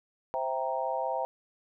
sine chord, C dominant seventh, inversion none, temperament equal, 523.3 / 659.3 / 784 / 932.3 Hz, C5 / E5 / G5 / Bb5, 0 / 0 / 0 / 0 cents, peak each -34 dBFS, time 0.34-1.25 s, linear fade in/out 0 ms, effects none

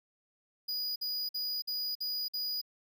square tone bursts, 4918 Hz, D#8, 21 cents flat, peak -33 dBFS, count 6, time 0.68-2.615 s, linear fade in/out 10 ms, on 280 ms, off 51 ms, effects none

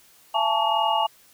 sine tone cluster, 675 / 850 / 892 / 1131 / 2855 Hz, E5 / G#5 / A5 / C#6 / F7, +41 / +40 / +23 / +34 / +37 cents, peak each -27 / -24 / -24 / -28 / -28 dBFS, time 0.34-1.07 s, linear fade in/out 10 ms, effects white hiss -55 dBFS RMS until 1.33 s

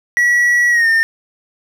triangle tone with pitch glide, 1933 to 1814 Hz, B6 to A#6, -38 to -48 cents, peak -8 dBFS, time 0.17-1.03 s, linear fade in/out 0 ms, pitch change -110 cents, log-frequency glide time 0.7-0.88 s, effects none

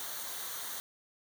white noise with comb filter, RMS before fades -40 dBFS, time 0-0.8 s, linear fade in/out 0 ms, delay 0.39 ms, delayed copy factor -0.6, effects none

